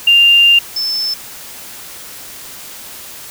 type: tone pair in turn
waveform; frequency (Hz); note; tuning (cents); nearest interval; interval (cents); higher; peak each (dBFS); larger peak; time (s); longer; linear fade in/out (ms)
sine; 2794 / 5274; F7 / E8; 0 / 0; major seventh; 1100; second; -5 / -15; first; 0.07-0.59 / 0.76-1.14; first; 5
effects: white hiss -32 dBFS RMS until 3.3 s